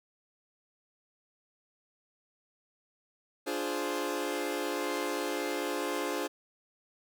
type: chord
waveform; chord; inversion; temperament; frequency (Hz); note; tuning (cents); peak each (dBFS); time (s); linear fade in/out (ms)
sawtooth; D half-diminished seventh; none; equal with one note detuned; 293.7 / 349.2 / 418.7 / 523.3; D4 / F4 / Ab4 / C5; 0 / 0 / +14 / 0; -33; 3.46-6.28; 20
effects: none